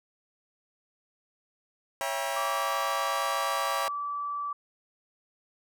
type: chord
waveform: sawtooth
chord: C# diminished seventh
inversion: none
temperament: just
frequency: 554.4 / 665.2 / 798.3 / 957.9 Hz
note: C#5 / E5 / G5 / Bb5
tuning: 0 / +16 / +31 / +47 cents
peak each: -31 dBFS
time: 2.01-3.88 s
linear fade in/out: 0 ms
type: tone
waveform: sine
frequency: 1157 Hz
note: D6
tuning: 26 cents flat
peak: -30 dBFS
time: 2.36-4.53 s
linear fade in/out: 5 ms
effects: none